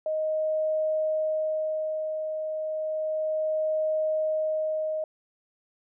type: tone with tremolo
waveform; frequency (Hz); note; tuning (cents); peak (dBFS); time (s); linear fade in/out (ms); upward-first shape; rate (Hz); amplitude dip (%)
sine; 624; D#5; +5; -23; 0.06-5.04; 2; sine; 0.32; 45
effects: none